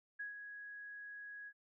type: tone with ADSR envelope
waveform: sine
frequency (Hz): 1664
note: G#6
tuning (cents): +3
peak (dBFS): -40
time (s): 0.19-1.53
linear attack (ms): 13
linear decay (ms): 130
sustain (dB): -7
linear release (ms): 57
effects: none